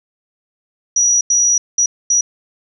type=tone bursts at uneven times; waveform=sine; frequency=5820 Hz; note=F#8; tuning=29 cents flat; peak=-10 dBFS; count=4; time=0.96-1.21 / 1.3-1.58 / 1.78-1.86 / 2.1-2.21 s; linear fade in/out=5 ms; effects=none